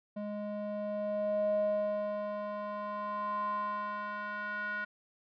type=tone with band-pass filter sweep; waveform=square; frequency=207.7 Hz; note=G#3; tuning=in tune; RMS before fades=-35 dBFS; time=0.16-4.85 s; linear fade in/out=10 ms; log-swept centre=430 to 1500 Hz; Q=6; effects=resampled to 11025 Hz